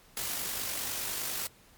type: noise with amplitude modulation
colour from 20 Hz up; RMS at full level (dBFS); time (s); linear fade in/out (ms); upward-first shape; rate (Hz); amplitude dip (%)
white; -33; 0.17-1.47; 0; sine; 49.9; 35
effects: pink hiss -59 dBFS RMS until 1.77 s + MP3 96 kbps